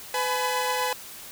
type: tone cluster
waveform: sawtooth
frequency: 503 / 846 / 998 Hz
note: B4 / G#5 / B5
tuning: +32 / +32 / +18 cents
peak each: -25 dBFS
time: 0.14-0.93 s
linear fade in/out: 2 ms
effects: white hiss -42 dBFS RMS until 1.31 s